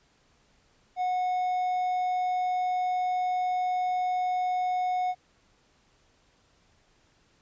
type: tone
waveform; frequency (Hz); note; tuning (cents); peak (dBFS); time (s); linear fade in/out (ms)
triangle; 731; F#5; -21; -23; 0.96-5.15; 50
effects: pink hiss -65 dBFS RMS until 7.41 s + resampled to 16000 Hz